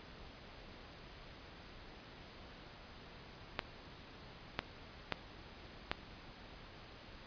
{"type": "clicks", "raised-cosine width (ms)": 0.3, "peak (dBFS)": -17, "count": 4, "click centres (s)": [3.592, 4.591, 5.123, 5.915], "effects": ["pink hiss -54 dBFS RMS until 7.26 s", "resampled to 11025 Hz"]}